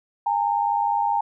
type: tone pair together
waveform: sine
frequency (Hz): 814 / 913.7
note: G#5 / A#5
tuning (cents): -35 / -35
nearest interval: major second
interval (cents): 200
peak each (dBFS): -22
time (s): 0.26-1.21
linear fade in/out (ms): 5
effects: none